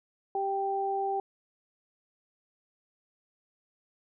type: tone pair together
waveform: sine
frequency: 392 / 784 Hz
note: G4 / G5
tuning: 0 / 0 cents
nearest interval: octave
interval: 1200 cents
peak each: -32 / -29 dBFS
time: 0.35-1.2 s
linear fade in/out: 2 ms
effects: none